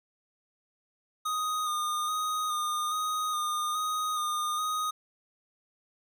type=tone with vibrato; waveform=square; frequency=1233 Hz; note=D#6; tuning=16 cents flat; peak=-29 dBFS; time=1.25-4.91 s; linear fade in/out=10 ms; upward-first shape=square; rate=1.2 Hz; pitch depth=21 cents each way; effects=none